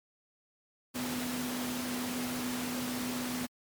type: tone in noise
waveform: sine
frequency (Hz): 248.3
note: B3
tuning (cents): +9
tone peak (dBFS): -34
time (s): 0.94-3.47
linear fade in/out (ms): 20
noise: pink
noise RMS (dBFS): -37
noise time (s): 0.94-3.47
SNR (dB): 0
effects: high-pass 150 Hz 12 dB/octave + MP3 96 kbps